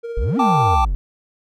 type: tone with tremolo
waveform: triangle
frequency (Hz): 466.2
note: A#4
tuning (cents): 0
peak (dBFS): -22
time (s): 0.03-0.76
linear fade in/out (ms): 20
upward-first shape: sine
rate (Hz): 16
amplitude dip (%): 35
type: exponential two-way sweep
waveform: triangle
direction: up then down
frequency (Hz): 40 to 281.2 to 40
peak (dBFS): -15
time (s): 0.17-0.95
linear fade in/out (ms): 0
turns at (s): 0.38
type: chord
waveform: triangle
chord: G suspended second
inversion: none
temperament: equal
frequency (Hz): 784 / 880 / 1174.7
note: G5 / A5 / D6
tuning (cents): 0 / 0 / 0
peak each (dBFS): -17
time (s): 0.39-0.85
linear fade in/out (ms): 5
effects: none